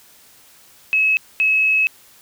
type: tone bursts at uneven times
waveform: sine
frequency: 2576 Hz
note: E7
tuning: 41 cents flat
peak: -13 dBFS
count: 2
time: 0.93-1.17 / 1.4-1.87 s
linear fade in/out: 0 ms
effects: white hiss -49 dBFS RMS until 2.21 s